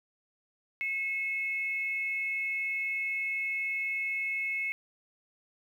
sine tone pair together, 2179 / 2598 Hz, C#7 / E7, -30 / -26 cents, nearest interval minor third, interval 304 cents, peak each -30 / -38 dBFS, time 0.81-4.72 s, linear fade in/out 0 ms, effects 10-bit

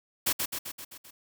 white noise with echo, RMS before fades -26 dBFS, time 0.26-0.33 s, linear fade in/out 10 ms, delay 130 ms, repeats 6, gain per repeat -4 dB, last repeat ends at 1.11 s, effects none

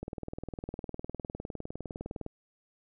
click train, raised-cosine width 2 ms, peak -24 dBFS, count 45, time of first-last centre 0.03-2.264 s, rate 19.7 Hz, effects none

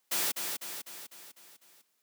white noise with echo, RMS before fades -30 dBFS, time 0.11-0.32 s, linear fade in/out 10 ms, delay 250 ms, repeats 6, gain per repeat -5 dB, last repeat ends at 1.82 s, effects white hiss -75 dBFS RMS until 2.02 s + high-pass 200 Hz 12 dB/octave

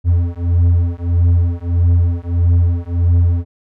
triangle beating tone pair, 85.7 / 87.3 Hz, F2 / F2, -32 / 0 cents, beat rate 1.6 Hz, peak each -12 dBFS, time 0.04-3.45 s, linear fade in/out 50 ms, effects none

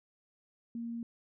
sine tone, 233.1 Hz, A#3, in tune, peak -36 dBFS, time 0.75-1.03 s, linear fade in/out 2 ms, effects none

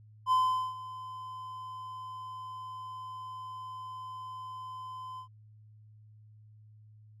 triangle tone with ADSR envelope, 1024 Hz, C6, 38 cents flat, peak -20 dBFS, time 0.26-5.28 s, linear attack 58 ms, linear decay 420 ms, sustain -18 dB, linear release 92 ms, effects added 107 Hz sine -53 dBFS peak until 7.2 s

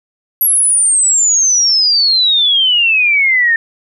sine exponential sweep, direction down, 11630 to 1800 Hz, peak -8 dBFS, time 0.41-3.56 s, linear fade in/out 2 ms, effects none

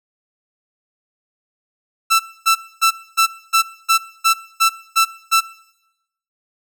sawtooth tone bursts, 1331 Hz, E6, 16 cents sharp, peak -7 dBFS, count 10, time 2.1-5.41 s, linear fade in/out 20 ms, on 97 ms, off 260 ms, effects noise-tail reverb RT60 0.9 s tail -20 dB re dry

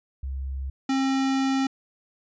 sine / square tone pair in turn, 67 / 268 Hz, C2 / C4, +42 / +42 cents, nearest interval 2 octaves, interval 2400 cents, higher second, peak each -28 / -22 dBFS, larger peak second, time 0.23-0.7 / 0.89-1.67 s, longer second, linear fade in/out 5 ms, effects resampled to 16000 Hz

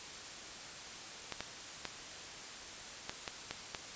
clicks, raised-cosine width 0.2 ms, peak -20 dBFS, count 7, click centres 1.323 / 1.406 / 1.853 / 3.095 / 3.278 / 3.51 / 3.748 s, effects white hiss -47 dBFS RMS until 3.95 s + resampled to 16000 Hz

